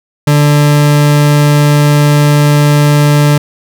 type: tone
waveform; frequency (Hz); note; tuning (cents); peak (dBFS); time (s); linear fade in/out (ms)
40% pulse; 146.9; D3; +1; -4; 0.27-3.38; 5
effects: none